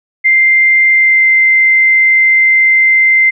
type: tone with pitch glide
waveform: sine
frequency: 2093 to 2081 Hz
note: C7 to C7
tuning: 0 to -10 cents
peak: -5 dBFS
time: 0.24-3.31 s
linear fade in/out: 20 ms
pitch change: -10 cents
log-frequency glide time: 0.89-1.27 s
effects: none